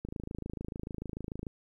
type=click train; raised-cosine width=3 ms; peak=-25 dBFS; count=39; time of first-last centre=0.05-1.468 s; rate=26.8 Hz; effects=11-bit